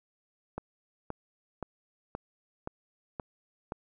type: click train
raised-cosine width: 1 ms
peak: -21 dBFS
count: 7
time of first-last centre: 0.58-3.721 s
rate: 1.91 Hz
effects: none